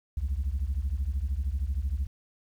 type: beating tone pair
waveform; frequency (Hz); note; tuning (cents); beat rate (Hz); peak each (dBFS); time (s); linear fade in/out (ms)
sine; 61.74 / 74.74; B1 / D2; 0 / +31; 13; -28; 0.17-2.07; 5
effects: tanh soft clip ceiling -23 dBFS + 10-bit